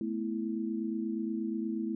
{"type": "chord", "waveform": "sine", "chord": "A suspended second", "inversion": "none", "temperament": "equal with one note detuned", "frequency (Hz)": [218.5, 246.9, 329.6], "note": ["A3", "B3", "E4"], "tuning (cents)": [-12, 0, 0], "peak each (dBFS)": [-34, -38, -35], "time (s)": [0.01, 1.95], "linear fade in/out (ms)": 2, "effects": []}